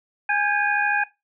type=tone cluster; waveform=sine; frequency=825 / 1592 / 1665 / 2466 Hz; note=G#5 / G6 / G#6 / D#7; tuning=-12 / +26 / +4 / -16 cents; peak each=-24 dBFS; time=0.29-1.04 s; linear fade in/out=5 ms; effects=noise-tail reverb RT60 0.2 s tail -17 dB re dry